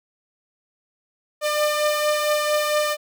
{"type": "beating tone pair", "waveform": "sawtooth", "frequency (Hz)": [599, 603.4], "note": ["D5", "D5"], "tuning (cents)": [34, 47], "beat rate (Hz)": 4.4, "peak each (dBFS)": [-16, -23], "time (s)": [1.41, 2.97], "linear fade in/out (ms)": 50, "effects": []}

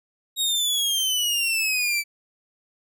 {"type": "exponential sweep", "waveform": "sawtooth", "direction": "down", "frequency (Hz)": [3796, 2305], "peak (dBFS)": -18, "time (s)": [0.36, 2.04], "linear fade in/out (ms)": 50, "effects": []}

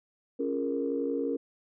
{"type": "chord", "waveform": "sine", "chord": "Bb minor seventh", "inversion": "first", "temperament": "equal", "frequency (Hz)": [277.2, 349.2, 415.3, 466.2], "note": ["Db4", "F4", "Ab4", "Bb4"], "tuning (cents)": [0, 0, 0, 0], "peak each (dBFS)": [-31, -37, -36, -31], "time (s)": [0.39, 1.37], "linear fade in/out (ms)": 10, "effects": ["tanh soft clip ceiling -17 dBFS"]}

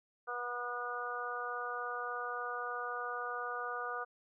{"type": "harmonic tone", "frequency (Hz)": 243.3, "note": "B3", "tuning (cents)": -26, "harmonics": [2, 3, 4, 5, 6], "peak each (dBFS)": [-44, -44, -48, -40, -42], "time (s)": [0.27, 4.05], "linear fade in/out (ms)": 20, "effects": []}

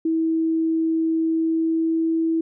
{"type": "tone with pitch glide", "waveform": "sine", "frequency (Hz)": [324, 326.1], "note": ["E4", "E4"], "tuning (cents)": [-30, -19], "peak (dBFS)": -18, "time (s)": [0.05, 2.41], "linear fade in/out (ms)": 5, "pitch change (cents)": 11, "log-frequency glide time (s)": [1.22, 2.14], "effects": []}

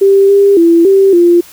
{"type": "tone with pitch steps", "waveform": "sine", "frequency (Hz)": [393.2, 399.3, 336.1, 389.5, 346.4], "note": ["G4", "G4", "E4", "G4", "F4"], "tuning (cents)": [5, 32, 34, -11, -14], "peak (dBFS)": -3, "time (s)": [0.01, 1.41], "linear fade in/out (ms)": 10, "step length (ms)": 280, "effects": ["white hiss -37 dBFS RMS until 1.52 s"]}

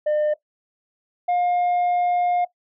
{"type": "tone pair in turn", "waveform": "sine", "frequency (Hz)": [603, 710.9], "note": ["D5", "F5"], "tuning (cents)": [46, 31], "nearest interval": "minor third", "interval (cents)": 285, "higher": "second", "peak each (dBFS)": [-15, -15], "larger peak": "neither", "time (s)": [[0.06, 0.34], [1.28, 2.45]], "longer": "second", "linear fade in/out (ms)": 10, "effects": ["noise-tail reverb RT60 0.1 s tail -17 dB re dry", "tanh soft clip ceiling -17 dBFS"]}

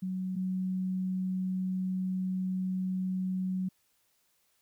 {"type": "tone pair in turn", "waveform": "sine", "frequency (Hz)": [186.1, 186.1], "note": ["F#3", "F#3"], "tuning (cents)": [10, 10], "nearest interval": "unison", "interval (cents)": 0, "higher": "neither", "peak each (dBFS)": [-31, -29], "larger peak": "second", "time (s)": [[0.02, 0.36], [0.36, 3.69]], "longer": "second", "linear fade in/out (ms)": 10, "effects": ["white hiss -72 dBFS RMS until 4.61 s"]}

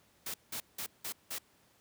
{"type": "noise bursts", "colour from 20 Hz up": "white", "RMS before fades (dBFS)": -39, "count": 5, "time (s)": [0.26, 1.385], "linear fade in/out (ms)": 5, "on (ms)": 81, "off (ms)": 180, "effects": ["pink hiss -67 dBFS RMS until 1.8 s", "high-pass 80 Hz 12 dB/octave"]}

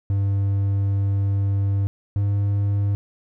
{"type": "tone pair in turn", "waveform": "triangle", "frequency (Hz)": [99.1, 100.83], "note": ["G2", "G2"], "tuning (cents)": [19, 49], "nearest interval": "unison", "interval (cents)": 30, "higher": "second", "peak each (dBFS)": -16, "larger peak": "neither", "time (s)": [[0.1, 1.87], [2.16, 2.95]], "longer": "first", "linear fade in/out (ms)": 0, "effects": []}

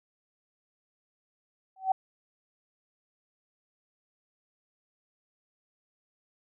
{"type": "tone with exponential growth", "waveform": "sine", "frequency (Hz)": 762, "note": "G5", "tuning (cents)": -49, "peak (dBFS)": -18, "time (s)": [1.76, 1.92], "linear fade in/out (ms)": 5, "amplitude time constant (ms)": 33, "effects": []}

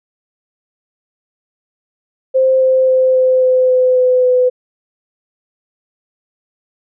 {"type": "tone with pitch steps", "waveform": "sine", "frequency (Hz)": [523.3, 520.3, 517.3, 514.3, 511.3, 508.4, 505.5, 502.6], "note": ["C5", "C5", "C5", "C5", "C5", "C5", "B4", "B4"], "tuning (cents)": [0, -10, -20, -30, -40, -50, 40, 30], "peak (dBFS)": -8, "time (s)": [2.34, 4.5], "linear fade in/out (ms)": 20, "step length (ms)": 270, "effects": []}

